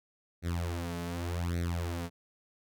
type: tone with flanger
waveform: sawtooth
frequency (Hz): 86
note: F2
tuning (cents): -26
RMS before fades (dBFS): -34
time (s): 0.42-2.1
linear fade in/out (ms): 50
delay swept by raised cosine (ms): 0.49 to 4.69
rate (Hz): 0.86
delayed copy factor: +0.95
effects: none